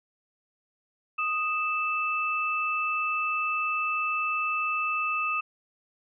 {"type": "tone pair together", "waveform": "sine", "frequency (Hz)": [1244.5, 2637], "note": ["D#6", "E7"], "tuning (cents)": [0, 0], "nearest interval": "octave + minor second", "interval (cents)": 1300, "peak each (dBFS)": -28, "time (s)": [1.18, 5.41], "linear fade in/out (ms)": 10, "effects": []}